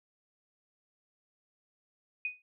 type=tone with exponential decay; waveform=sine; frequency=2489 Hz; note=D#7; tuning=in tune; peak=-28 dBFS; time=2.25-2.42 s; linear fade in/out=2 ms; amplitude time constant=35 ms; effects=none